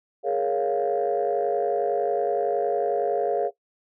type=chord; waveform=sine; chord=Bb minor seventh; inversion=third; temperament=equal; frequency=415.3 / 466.2 / 554.4 / 698.5 Hz; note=Ab4 / Bb4 / Db5 / F5; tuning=0 / 0 / 0 / 0 cents; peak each=-26 dBFS; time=0.23-3.51 s; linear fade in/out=50 ms; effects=noise-tail reverb RT60 0.1 s tail -17 dB re dry + tanh soft clip ceiling -14 dBFS